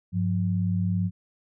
sine tone pair together, 100.3 / 178.31 Hz, G2 / F3, +40 / +36 cents, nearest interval minor seventh, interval 996 cents, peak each -25 dBFS, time 0.12-1.11 s, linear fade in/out 50 ms, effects none

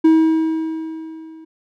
triangle tone with level ramp, 320.3 Hz, E4, 50 cents flat, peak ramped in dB -5 to -35 dBFS, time 0.04-1.45 s, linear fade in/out 10 ms, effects none

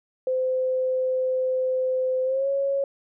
sine tone with pitch glide, 515 to 552 Hz, C5 to C#5, -28 to -7 cents, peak -21 dBFS, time 0.27-2.84 s, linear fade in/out 2 ms, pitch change +121 cents, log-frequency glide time 2.24-2.48 s, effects none

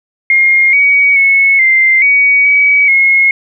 sine tone with pitch steps, 2131 / 2255 / 2197 / 2088 / 2250 / 2272 / 2164 Hz, C7 / C#7 / C#7 / C7 / C#7 / C#7 / C#7, +31 / +29 / -16 / -4 / +25 / +42 / -42 cents, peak -5 dBFS, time 0.3-3.31 s, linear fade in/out 2 ms, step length 430 ms, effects none

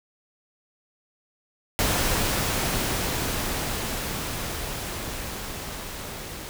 pink noise with level ramp, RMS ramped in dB -23 to -37 dBFS, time 1.79-6.49 s, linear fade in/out 0 ms, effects none

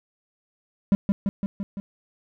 triangle tone with echo, 198.8 Hz, G3, 25 cents sharp, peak -12 dBFS, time 0.92-0.95 s, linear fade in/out 0 ms, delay 170 ms, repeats 5, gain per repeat -3 dB, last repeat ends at 1.8 s, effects none

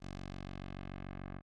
10% pulse tone with low-pass filter sweep, 46.89 Hz, F#1, 24 cents sharp, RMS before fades -45 dBFS, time 0-1.42 s, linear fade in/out 50 ms, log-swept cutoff 6300 to 1700 Hz, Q 1.1, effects none

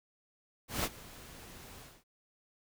pink noise with ADSR envelope, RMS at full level -31 dBFS, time 0.68-2.04 s, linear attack 160 ms, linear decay 45 ms, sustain -20 dB, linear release 230 ms, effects none

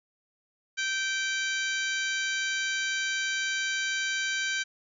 harmonic tone with a mistuned harmonic, 778 Hz, G5, 13 cents flat, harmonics 2 / 3 / 4 / 5 / 6 / 7 / 8 / 9, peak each -30 / -34 / -36 / -38 / -40 / -41 / -42 / -43 dBFS, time 0.77-4.64 s, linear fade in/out 20 ms, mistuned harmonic 7, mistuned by +89 cents, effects none

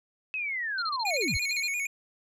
sine linear sweep, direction down, 2600 to 45.56 Hz, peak -29 dBFS, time 0.34-1.37 s, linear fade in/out 0 ms
sine tone bursts, 4186 Hz, C8, in tune, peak -30 dBFS, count 13, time 0.78-1.674 s, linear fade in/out 5 ms, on 42 ms, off 29 ms
square tone with vibrato, 2327 Hz, D7, 17 cents flat, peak -29 dBFS, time 1.05-1.87 s, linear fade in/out 5 ms, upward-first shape square, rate 8.7 Hz, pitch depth 82 cents each way
effects low-pass 12000 Hz 12 dB/octave

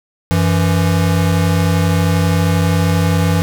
square tone pair together, 93.93 / 166.6 Hz, F#2 / E3, +27 / +19 cents, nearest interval minor seventh, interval 992 cents, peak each -15 dBFS, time 0.31-3.42 s, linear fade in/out 0 ms, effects none

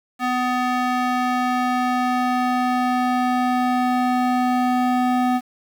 square tone with band-pass filter sweep, 250.2 Hz, B3, 23 cents sharp, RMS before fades -20 dBFS, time 0.19-5.41 s, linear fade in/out 50 ms, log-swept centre 1200 to 660 Hz, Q 0.91, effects 7-bit

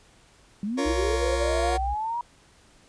sine linear sweep, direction up, 191.6 to 967 Hz, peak -26 dBFS, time 0.63-2.21 s, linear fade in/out 2 ms
sawtooth chord, Bb minor, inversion second, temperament just, 349.6 / 466.2 / 559.4 Hz, F4 / Bb4 / Db5, +2 / 0 / +16 cents, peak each -26 dBFS, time 0.77-1.78 s, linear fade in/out 20 ms
sine tone, 61.74 Hz, B1, in tune, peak -27 dBFS, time 0.85-1.95 s, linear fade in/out 20 ms
effects pink hiss -57 dBFS RMS until 2.88 s + resampled to 22050 Hz

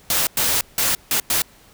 white noise bursts at uneven times, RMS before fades -19 dBFS, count 5, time 0.1-0.27 / 0.37-0.61 / 0.78-0.95 / 1.11-1.2 / 1.3-1.42 s, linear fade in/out 2 ms, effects pink hiss -50 dBFS RMS until 1.73 s

